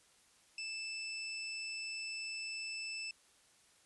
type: tone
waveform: 25% pulse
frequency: 2637 Hz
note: E7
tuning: in tune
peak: -36 dBFS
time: 0.58-3.11 s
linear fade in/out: 2 ms
effects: white hiss -67 dBFS RMS until 3.85 s + resampled to 24000 Hz